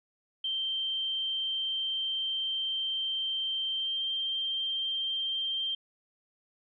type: tone with pitch glide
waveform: sine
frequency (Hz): 3136 to 3158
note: G7 to G7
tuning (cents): 0 to +12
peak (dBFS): -29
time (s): 0.44-5.75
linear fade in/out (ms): 5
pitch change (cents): +12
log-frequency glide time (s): 3.77-4
effects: none